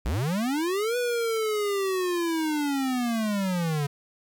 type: linear two-way sweep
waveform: square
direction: up then down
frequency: 47.85 to 493.9 to 139.8 Hz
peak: -25 dBFS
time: 0.05-3.87 s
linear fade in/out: 10 ms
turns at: 0.97 s
effects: 10-bit